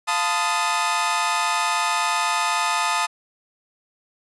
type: chord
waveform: sawtooth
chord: F dominant seventh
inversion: none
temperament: equal with one note detuned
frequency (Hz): 698.5 / 880 / 1019.7 / 1244.5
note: F5 / A5 / C6 / Eb6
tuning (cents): 0 / 0 / -45 / 0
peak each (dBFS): -26 / -20 / -24 / -20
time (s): 0.07-3.07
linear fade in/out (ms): 20
effects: resampled to 24000 Hz